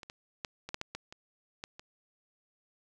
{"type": "clicks", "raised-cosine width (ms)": 0.2, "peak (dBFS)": [-28, -27, -18, -24, -17, -18, -21, -29, -22, -29], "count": 10, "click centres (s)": [0.032, 0.099, 0.448, 0.69, 0.744, 0.814, 0.95, 1.125, 1.639, 1.795], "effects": []}